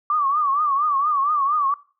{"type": "tone with vibrato", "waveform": "sine", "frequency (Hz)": 1157, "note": "D6", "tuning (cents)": -26, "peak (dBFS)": -17, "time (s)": [0.1, 1.74], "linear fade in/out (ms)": 2, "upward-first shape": "triangle", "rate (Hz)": 4.3, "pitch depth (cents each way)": 140, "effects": ["noise-tail reverb RT60 0.4 s tail -21 dB re dry"]}